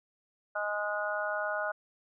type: harmonic tone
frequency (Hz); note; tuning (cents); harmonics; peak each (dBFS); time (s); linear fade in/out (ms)
207.7; G#3; 0; 3 / 4 / 5 / 6 / 7; -34 / -39 / -43 / -39 / -34; 0.55-1.72; 10
effects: none